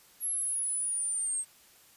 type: linear sweep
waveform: sine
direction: down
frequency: 11330 to 8300 Hz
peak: -29 dBFS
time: 0.2-1.45 s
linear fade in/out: 50 ms
effects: white hiss -59 dBFS RMS until 1.96 s + resampled to 32000 Hz